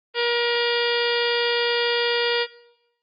harmonic tone with a mistuned harmonic, 475.4 Hz, A#4, 34 cents sharp, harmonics 1 / 2 / 3 / 4 / 5 / 6 / 7 / 8 / 9 / 10, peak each -23 / -30 / -29 / -29 / -31 / -30 / -29 / -34 / -35 / -31 dBFS, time 0.14-2.47 s, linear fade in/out 50 ms, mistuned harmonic 8, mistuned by -79 cents, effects noise-tail reverb RT60 0.9 s tail -20 dB re dry + Opus 24 kbps

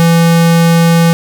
square tone, 167.4 Hz, E3, 27 cents sharp, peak -6 dBFS, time 0-1.13 s, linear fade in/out 0 ms, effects none

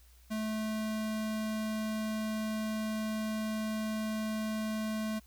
square tone, 217.3 Hz, A3, 21 cents flat, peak -33 dBFS, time 0.3-5.2 s, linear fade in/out 20 ms, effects added 60 Hz sine -57 dBFS peak until 5.26 s + white hiss -65 dBFS RMS until 5.26 s

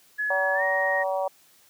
sine tone with pitch glide, 1697 to 1872.1 Hz, G#6 to A#6, +37 to +7 cents, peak -24 dBFS, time 0.18-1.04 s, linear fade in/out 20 ms, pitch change +170 cents, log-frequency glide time 0.54-0.63 s
harmonic tone, 190 Hz, F#3, 46 cents sharp, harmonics 3 / 4 / 5 / 6, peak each -26 / -29 / -32 / -39 dBFS, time 0.3-1.28 s, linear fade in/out 5 ms
effects white hiss -58 dBFS RMS until 1.69 s + high-pass 100 Hz 12 dB/octave

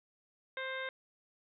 harmonic tone, 525 Hz, C5, 6 cents sharp, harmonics 1 / 2 / 3 / 4 / 5 / 6 / 7, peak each -42 / -46 / -41 / -43 / -55 / -56 / -48 dBFS, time 0.57-0.89 s, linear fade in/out 2 ms, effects none

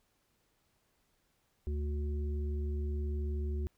harmonic tone, 73.42 Hz, D2, in tune, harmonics 1 / 3 / 5, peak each -32 / -46 / -44 dBFS, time 1.67-3.67 s, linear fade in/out 0 ms, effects pink hiss -75 dBFS RMS until 3.77 s

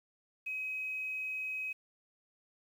sine tone with quantisation, 2535 Hz, D#7, 32 cents sharp, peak -35 dBFS, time 0.46-1.73 s, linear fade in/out 10 ms, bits 10, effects none

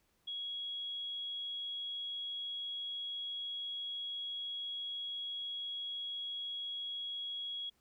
sine tone, 3322 Hz, G#7, in tune, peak -38 dBFS, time 0.27-7.7 s, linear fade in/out 10 ms, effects pink hiss -75 dBFS RMS until 7.8 s

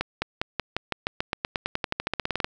accelerating click train, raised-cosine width 0.3 ms, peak -9 dBFS, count 24, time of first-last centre 0.01-2.445 s, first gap 210 ms, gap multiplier 0.93, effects none

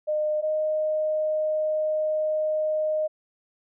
sine tone pair in turn, 609 / 618.2 Hz, D#5 / D#5, -37 / -11 cents, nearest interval unison, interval 26 cents, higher second, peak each -22 dBFS, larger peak neither, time 0.07-0.42 / 0.42-3.08 s, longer second, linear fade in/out 20 ms, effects none

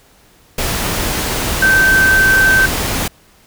sine tone in noise, 1550 Hz, G6, 20 cents flat, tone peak -8 dBFS, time 1.62-2.66 s, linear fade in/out 5 ms, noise pink, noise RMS -18 dBFS, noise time 0.58-3.08 s, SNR +7 dB, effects pink hiss -49 dBFS RMS until 3.46 s

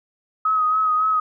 sine tone with vibrato, 1266 Hz, D#6, 30 cents sharp, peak -16 dBFS, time 0.45-1.2 s, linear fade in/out 5 ms, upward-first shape sine, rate 3.6 Hz, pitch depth 30 cents each way, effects none

